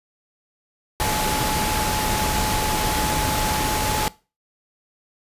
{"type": "tone in noise", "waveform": "sine", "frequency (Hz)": 856, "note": "A5", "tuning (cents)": -48, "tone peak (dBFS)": -25, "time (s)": [1, 4.08], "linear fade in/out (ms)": 0, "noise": "pink", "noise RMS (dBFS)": -23, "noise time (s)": [1, 4.08], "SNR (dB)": -5, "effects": ["noise-tail reverb RT60 0.3 s tail -20 dB re dry", "resampled to 32000 Hz"]}